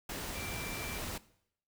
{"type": "tone in noise", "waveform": "sine", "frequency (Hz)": 2349, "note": "D7", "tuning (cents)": 0, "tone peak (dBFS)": -45, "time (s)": [0.35, 0.98], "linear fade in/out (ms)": 5, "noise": "pink", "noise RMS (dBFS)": -40, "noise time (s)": [0.09, 1.18], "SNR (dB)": -8, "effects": ["noise-tail reverb RT60 0.7 s tail -19 dB re dry"]}